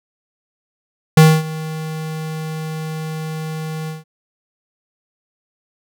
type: tone with ADSR envelope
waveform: square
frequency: 157.6 Hz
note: D#3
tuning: 23 cents sharp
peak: -4 dBFS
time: 1.17-4.04 s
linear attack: 5 ms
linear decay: 250 ms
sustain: -20 dB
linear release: 160 ms
effects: none